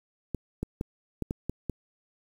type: clicks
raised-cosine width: 3 ms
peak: -17 dBFS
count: 7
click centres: 0.347 / 0.63 / 0.811 / 1.223 / 1.309 / 1.496 / 1.697 s
effects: 8-bit